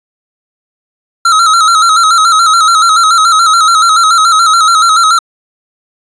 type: tone with vibrato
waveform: square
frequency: 1318.5 Hz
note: E6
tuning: in tune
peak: -5 dBFS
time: 1.25-5.19 s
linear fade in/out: 5 ms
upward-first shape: square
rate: 7 Hz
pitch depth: 63 cents each way
effects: resampled to 22050 Hz